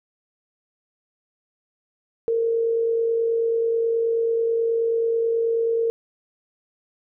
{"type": "tone with amplitude modulation", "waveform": "sine", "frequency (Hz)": 458.8, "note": "A#4", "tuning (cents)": -28, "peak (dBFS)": -17, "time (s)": [2.28, 5.9], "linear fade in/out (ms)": 0, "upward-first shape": "sine", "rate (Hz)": 49.3, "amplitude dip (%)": 35, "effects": []}